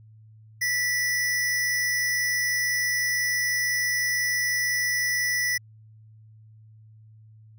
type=tone pair together; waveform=square; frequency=1961 / 5235 Hz; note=B6 / E8; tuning=-13 / -13 cents; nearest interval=octave + perfect fourth; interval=1700 cents; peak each=-24 / -33 dBFS; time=0.61-5.58 s; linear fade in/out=10 ms; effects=added 109 Hz sine -48 dBFS peak until 7.58 s